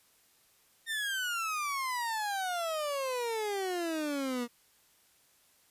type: exponential sweep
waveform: 30% pulse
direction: down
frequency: 1838 to 235.1 Hz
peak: -29 dBFS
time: 0.86-4.48 s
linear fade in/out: 50 ms
effects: white hiss -66 dBFS RMS until 5.7 s + resampled to 32000 Hz